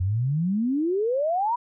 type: exponential sweep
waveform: sine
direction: up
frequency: 87.31 to 989 Hz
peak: -21 dBFS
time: 0-1.56 s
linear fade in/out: 10 ms
effects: none